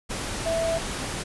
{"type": "tone in noise", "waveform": "sine", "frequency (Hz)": 659.3, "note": "E5", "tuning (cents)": 0, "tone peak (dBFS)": -23, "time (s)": [0.45, 0.79], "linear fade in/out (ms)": 20, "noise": "pink", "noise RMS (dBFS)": -31, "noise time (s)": [0.09, 1.24], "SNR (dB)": 5, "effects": ["resampled to 24000 Hz"]}